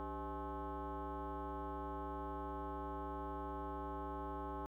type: tone with frequency modulation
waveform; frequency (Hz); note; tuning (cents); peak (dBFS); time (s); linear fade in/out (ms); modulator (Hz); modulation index
sine; 392; G4; 0; -40; 0-4.66; 0; 227; 3.4
effects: tanh soft clip ceiling -36 dBFS + 13-bit